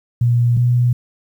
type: tone pair in turn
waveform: sine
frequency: 119.8 / 122.18 Hz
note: A#2 / B2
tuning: +48 / -18 cents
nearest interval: unison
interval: 34 cents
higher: second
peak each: -11 dBFS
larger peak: neither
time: 0.21-0.57 / 0.57-0.93 s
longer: neither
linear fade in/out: 5 ms
effects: 8-bit